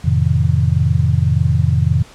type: chord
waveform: sine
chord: F dominant seventh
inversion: none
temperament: just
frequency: 87.31 / 109.13 / 130.96 / 157.15 Hz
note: F2 / A2 / C3 / Eb3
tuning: 0 / -14 / +2 / +18 cents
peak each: -16 / -18 / -16 / -18 dBFS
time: 0.04-2.03 s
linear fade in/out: 10 ms
effects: pink hiss -42 dBFS RMS until 2.14 s + low-pass 8000 Hz 12 dB/octave